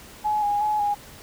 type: tone with vibrato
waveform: sine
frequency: 834 Hz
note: G#5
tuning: 7 cents sharp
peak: -20 dBFS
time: 0.24-0.95 s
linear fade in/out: 20 ms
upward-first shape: square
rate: 2.7 Hz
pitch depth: 26 cents each way
effects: pink hiss -45 dBFS RMS until 1.22 s